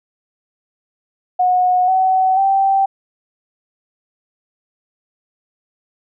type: tone with pitch steps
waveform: sine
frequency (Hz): 729 / 753.8 / 779.5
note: F#5 / F#5 / G5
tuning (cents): -26 / +32 / -10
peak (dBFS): -11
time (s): 1.39-2.86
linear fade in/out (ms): 10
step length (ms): 490
effects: none